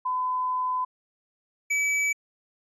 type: tone pair in turn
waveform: sine / square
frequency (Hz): 1011 / 2293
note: B5 / D7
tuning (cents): +40 / -42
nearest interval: octave + major second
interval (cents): 1418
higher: second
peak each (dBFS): -24 / -23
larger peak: second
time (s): 0.05-0.85 / 1.7-2.13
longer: first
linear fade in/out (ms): 10
effects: resampled to 24000 Hz